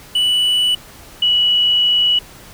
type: tone pair in turn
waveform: triangle / sine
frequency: 2960 / 2938 Hz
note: F#7 / F#7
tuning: 0 / -13 cents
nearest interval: unison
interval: 13 cents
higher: first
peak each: -11 dBFS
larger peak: neither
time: 0.15-0.75 / 1.22-2.19 s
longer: second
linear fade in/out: 5 ms
effects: pink hiss -40 dBFS RMS until 2.53 s